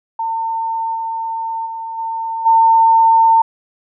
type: tone with level steps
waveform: sine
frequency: 904 Hz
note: A5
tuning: 47 cents sharp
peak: -17 / -19 / -23 / -19 / -7 dBFS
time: 0.19-3.42 s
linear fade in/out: 5 ms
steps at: 0.94 / 1.65 / 1.97 / 2.45 s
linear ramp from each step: 20 ms
effects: none